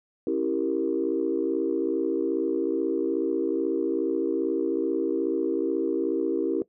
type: chord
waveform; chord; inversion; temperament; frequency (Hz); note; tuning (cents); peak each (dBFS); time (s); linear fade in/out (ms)
sine; C# diminished seventh; none; equal with one note detuned; 273.4 / 329.6 / 392 / 466.2; C#4 / E4 / G4 / Bb4; -24 / 0 / 0 / 0; -30 / -26 / -28 / -29; 0.27-6.62; 2
effects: noise-tail reverb RT60 0.1 s tail -17 dB re dry + tanh soft clip ceiling -13 dBFS